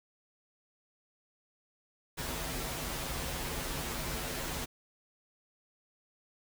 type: noise with comb filter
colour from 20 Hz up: pink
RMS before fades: -37 dBFS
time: 2.17-4.66 s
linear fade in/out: 20 ms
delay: 10 ms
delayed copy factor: -0.7
effects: none